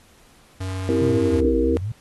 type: tone with pitch glide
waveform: square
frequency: 94 to 95.53 Hz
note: F#2 to G2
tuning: +28 to -44 cents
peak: -26 dBFS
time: 0.6-1.41 s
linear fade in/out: 10 ms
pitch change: +28 cents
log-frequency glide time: 1.08-1.13 s
type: chord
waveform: sine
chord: C dominant seventh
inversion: none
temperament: equal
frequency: 261.6 / 329.6 / 392 / 466.2 Hz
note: C4 / E4 / G4 / Bb4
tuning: 0 / 0 / 0 / 0 cents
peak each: -23 / -22 / -27 / -21 dBFS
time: 0.89-1.77 s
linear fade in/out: 0 ms
type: exponential two-way sweep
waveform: sine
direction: down then up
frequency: 141.5 to 54.5 to 119.1 Hz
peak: -23 dBFS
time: 1.01-1.92 s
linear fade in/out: 5 ms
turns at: 1.59 s
effects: pink hiss -54 dBFS RMS until 2 s + AAC 32 kbps